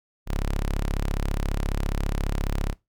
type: tone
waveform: sawtooth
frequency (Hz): 34.65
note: C#1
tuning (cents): 0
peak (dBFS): -20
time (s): 0.26-2.75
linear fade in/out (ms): 50
effects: noise-tail reverb RT60 0.2 s tail -20 dB re dry